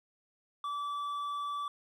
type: tone with hard clipping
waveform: sine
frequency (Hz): 1156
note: D6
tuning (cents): -28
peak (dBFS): -35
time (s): 0.64-1.68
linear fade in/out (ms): 2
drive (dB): 5
effects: none

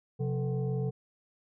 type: tone with frequency modulation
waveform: sine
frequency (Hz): 130.81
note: C3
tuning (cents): 0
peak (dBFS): -28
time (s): 0.19-0.91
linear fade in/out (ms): 20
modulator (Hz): 309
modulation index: 0.9
effects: none

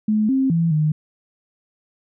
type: tone with pitch steps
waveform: sine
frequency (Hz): 214.1 / 266 / 166.4 / 153.3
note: A3 / C4 / E3 / D#3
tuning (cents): -47 / +29 / +17 / -25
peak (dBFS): -15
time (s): 0.08-0.92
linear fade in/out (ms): 5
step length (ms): 210
effects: none

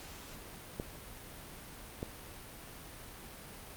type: clicks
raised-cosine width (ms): 2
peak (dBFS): -23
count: 2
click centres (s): 0.799 / 2.029
effects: pink hiss -49 dBFS RMS until 3.76 s + Opus 48 kbps

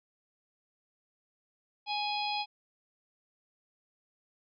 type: harmonic tone with a mistuned harmonic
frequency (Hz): 832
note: G#5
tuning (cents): +3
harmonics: 1 / 3 / 4 / 5 / 6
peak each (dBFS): -33 / -38 / -39 / -40 / -41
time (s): 1.86-2.46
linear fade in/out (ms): 50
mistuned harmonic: 5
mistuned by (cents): -18
effects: none

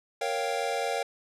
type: chord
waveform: square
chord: G half-diminished seventh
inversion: first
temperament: equal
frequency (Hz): 466.2 / 554.4 / 698.5 / 784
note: Bb4 / Db5 / F5 / G5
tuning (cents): 0 / 0 / 0 / 0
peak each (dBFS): -34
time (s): 0.21-1.03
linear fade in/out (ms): 5
effects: low-pass 9000 Hz 12 dB/octave

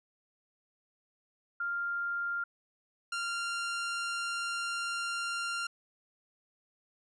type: tone pair in turn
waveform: sine / sawtooth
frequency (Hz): 1396.9 / 1388.9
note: F6 / F6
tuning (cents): 0 / -10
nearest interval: unison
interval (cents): 10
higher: first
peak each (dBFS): -31 / -29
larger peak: second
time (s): 1.6-2.44 / 3.12-5.67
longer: second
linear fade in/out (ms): 5
effects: resampled to 22050 Hz

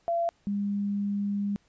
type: tone pair in turn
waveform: sine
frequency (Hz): 680 / 202.2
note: F5 / G#3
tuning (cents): -46 / -46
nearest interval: octave + major sixth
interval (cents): 2100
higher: first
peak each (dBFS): -24 / -26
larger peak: first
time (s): 0.08-0.29 / 0.47-1.56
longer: second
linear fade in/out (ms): 0
effects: pink hiss -67 dBFS RMS until 1.68 s + resampled to 16000 Hz

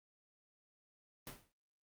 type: noise with exponential decay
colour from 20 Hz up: pink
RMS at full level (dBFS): -44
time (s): 1.27-1.52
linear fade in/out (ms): 1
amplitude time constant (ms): 53
effects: noise-tail reverb RT60 0.2 s tail -21 dB re dry + Opus 32 kbps

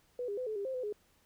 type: tone with pitch steps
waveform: sine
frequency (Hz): 492.5 / 406.2 / 506 / 432.9 / 400.5 / 525 / 506 / 417.2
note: B4 / G#4 / B4 / A4 / G4 / C5 / B4 / G#4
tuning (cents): -5 / -38 / +42 / -28 / +37 / +6 / +42 / +8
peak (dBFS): -34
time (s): 0.19-0.926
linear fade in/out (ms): 2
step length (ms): 92
effects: pink hiss -69 dBFS RMS until 1.25 s

